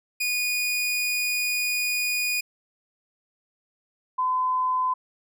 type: tone pair in turn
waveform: sawtooth / sine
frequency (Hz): 2460 / 1018.3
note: D#7 / C6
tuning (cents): -20 / -47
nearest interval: octave + minor third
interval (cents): 1527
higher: first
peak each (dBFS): -20 / -21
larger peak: first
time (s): 0.2-2.41 / 4.18-4.94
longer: first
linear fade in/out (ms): 10
effects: none